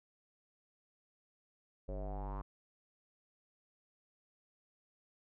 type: tone with low-pass filter sweep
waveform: square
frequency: 49 Hz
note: G1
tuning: in tune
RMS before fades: -41 dBFS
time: 1.88-2.42 s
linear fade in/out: 10 ms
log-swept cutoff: 530 to 1100 Hz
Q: 5.3
effects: none